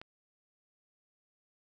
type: click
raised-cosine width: 0.3 ms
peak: -30 dBFS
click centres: 0.015 s
effects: none